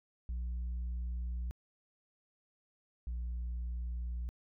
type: tone pair in turn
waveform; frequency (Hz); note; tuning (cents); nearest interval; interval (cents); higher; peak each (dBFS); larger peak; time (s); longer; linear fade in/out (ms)
sine; 60 / 59.74; B1 / A#1; -49 / +43; unison; 8; first; -32 / -33; first; 0.29-1.51 / 3.07-4.29; neither; 0
effects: tanh soft clip ceiling -34 dBFS